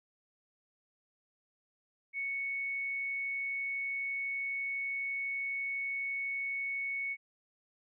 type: tone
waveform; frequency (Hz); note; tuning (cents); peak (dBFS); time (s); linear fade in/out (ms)
sine; 2217; C#7; 0; -33; 2.13-7.17; 50
effects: none